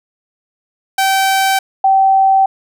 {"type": "tone pair in turn", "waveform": ["sawtooth", "sine"], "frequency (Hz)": [773, 773], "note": ["G5", "G5"], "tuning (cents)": [-24, -24], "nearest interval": "unison", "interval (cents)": 0, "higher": "neither", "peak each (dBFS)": -7, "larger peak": "neither", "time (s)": [[0.98, 1.59], [1.84, 2.46]], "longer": "second", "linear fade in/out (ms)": 5, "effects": []}